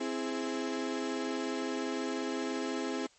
35% pulse chord, C augmented, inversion none, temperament equal, 261.6 / 329.6 / 415.3 Hz, C4 / E4 / G#4, 0 / 0 / 0 cents, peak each -34 / -36 / -36 dBFS, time 0-3.07 s, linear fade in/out 10 ms, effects white hiss -63 dBFS RMS until 3.18 s + MP3 32 kbps

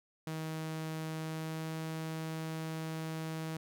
sawtooth tone with pitch glide, 158.7 to 159.9 Hz, D#3 to D#3, +35 to +48 cents, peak -33 dBFS, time 0.27-3.57 s, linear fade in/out 2 ms, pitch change +13 cents, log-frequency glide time 1.2-1.75 s, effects none

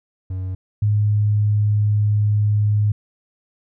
triangle / sine tone pair in turn, 93.3 / 104.73 Hz, F#2 / G#2, +15 / +15 cents, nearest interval major second, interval 200 cents, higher second, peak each -21 / -14 dBFS, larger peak second, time 0.3-0.55 / 0.82-2.92 s, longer second, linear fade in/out 5 ms, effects none

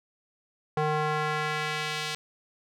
square tone with band-pass filter sweep, 152.9 Hz, D#3, 30 cents flat, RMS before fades -29 dBFS, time 0.77-2.15 s, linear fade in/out 2 ms, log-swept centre 760 to 3800 Hz, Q 0.98, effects none

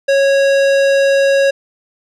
sine tone with tanh clipping, 551 Hz, C#5, 11 cents flat, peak -11 dBFS, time 0.08-1.51 s, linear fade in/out 10 ms, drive 18 dB, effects none

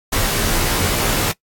pink noise with comb filter, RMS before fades -18 dBFS, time 0.12-1.32 s, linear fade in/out 10 ms, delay 16 ms, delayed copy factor -1, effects noise-tail reverb RT60 0.1 s tail -19 dB re dry + AAC 64 kbps

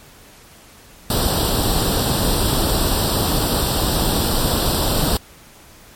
pink noise with comb filter, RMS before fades -18 dBFS, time 1.1-5.17 s, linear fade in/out 2 ms, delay 0.23 ms, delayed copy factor +0.8, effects pink hiss -45 dBFS RMS until 5.95 s + MP3 64 kbps

